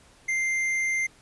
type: tone with tanh clipping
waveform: sine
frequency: 2093 Hz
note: C7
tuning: in tune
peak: -25 dBFS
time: 0.28-1.07 s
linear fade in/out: 10 ms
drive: 9 dB
effects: pink hiss -56 dBFS RMS until 1.21 s + resampled to 24000 Hz